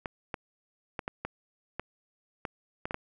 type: clicks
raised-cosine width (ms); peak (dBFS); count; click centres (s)
0.5; -18; 10; 0.058 / 0.342 / 0.992 / 1.079 / 1.25 / 1.796 / 2.452 / 2.855 / 2.909 / 2.944
effects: none